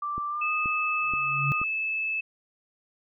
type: tone with pitch glide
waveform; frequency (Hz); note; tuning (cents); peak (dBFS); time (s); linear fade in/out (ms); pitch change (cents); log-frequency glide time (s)
sine; 1174.7 to 1237.4; D6 to D#6; 0 to -10; -28; 0.02-1.64; 5; +90; 0.29-0.52
type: click train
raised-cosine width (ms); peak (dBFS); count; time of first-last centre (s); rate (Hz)
3; -25; 4; 0.18-1.615; 2.09
type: tone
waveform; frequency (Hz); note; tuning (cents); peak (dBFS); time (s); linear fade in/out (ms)
sine; 2614; E7; -15; -26; 0.41-2.21; 10
type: tone with exponential growth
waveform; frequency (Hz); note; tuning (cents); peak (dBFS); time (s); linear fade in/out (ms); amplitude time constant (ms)
sine; 140.5; C#3; +24; -22; 1.01-1.52; 0; 110
effects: none